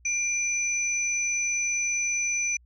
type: tone pair together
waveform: sine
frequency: 2375 / 5985 Hz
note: D7 / F#8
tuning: +19 / +19 cents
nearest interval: octave + major third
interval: 1600 cents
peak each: -27 dBFS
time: 0.05-2.57 s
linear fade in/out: 5 ms
effects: added 60 Hz sine -54 dBFS peak until 2.65 s